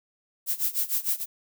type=noise with tremolo; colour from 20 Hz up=violet; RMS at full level=-24 dBFS; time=0.46-1.26 s; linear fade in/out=50 ms; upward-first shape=sine; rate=6.6 Hz; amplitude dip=90%; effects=none